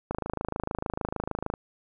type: click train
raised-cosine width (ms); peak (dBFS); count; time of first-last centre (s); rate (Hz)
1; -15; 39; 0.11-1.539; 26.6
effects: none